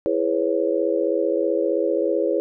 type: chord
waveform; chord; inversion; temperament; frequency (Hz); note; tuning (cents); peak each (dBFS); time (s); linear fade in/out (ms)
sine; C# minor seventh; first; just; 332.6 / 415.8 / 498.9 / 554.4; E4 / G#4 / B4 / C#5; +16 / +2 / +17 / 0; -24; 0.06-2.4; 0
effects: none